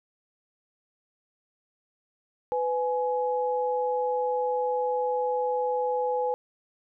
sine tone pair together, 500 / 839.9 Hz, B4 / G#5, +21 / +19 cents, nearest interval major sixth, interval 898 cents, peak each -26 / -28 dBFS, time 2.52-6.34 s, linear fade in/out 0 ms, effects none

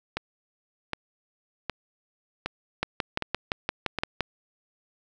two click trains, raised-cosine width 0.3 ms, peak -12 / -9 dBFS, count 6 / 9, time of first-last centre 0.17-3.987 / 2.83-4.207 s, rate 1.31 / 5.81 Hz, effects none

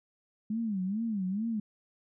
sine tone with vibrato, 206.2 Hz, G#3, 12 cents flat, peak -29 dBFS, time 0.5-1.6 s, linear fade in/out 5 ms, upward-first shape sine, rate 2.3 Hz, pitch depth 200 cents each way, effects none

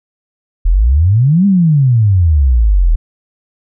sine exponential two-way sweep, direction up then down, 38.22 to 204.7 to 38.22 Hz, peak -6 dBFS, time 0.65-2.96 s, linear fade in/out 10 ms, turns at 1.46 s, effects none

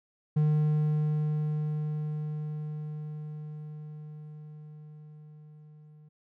triangle tone with level ramp, 151.8 Hz, D#3, 42 cents flat, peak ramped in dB -19 to -49 dBFS, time 0.36-6.09 s, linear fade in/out 10 ms, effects none

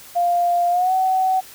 sine tone with pitch glide, 699 to 753.5 Hz, F5 to F#5, +1 to +31 cents, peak -15 dBFS, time 0.15-1.41 s, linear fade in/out 20 ms, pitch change +130 cents, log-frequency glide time 0.7-0.93 s, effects white hiss -42 dBFS RMS until 1.54 s

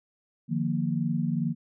sine chord, Eb suspended second, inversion none, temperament equal with one note detuned, 152.36 / 174.61 / 233.1 Hz, Eb3 / F3 / Bb3, -36 / 0 / 0 cents, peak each -29 dBFS, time 0.48-1.55 s, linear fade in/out 50 ms, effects none

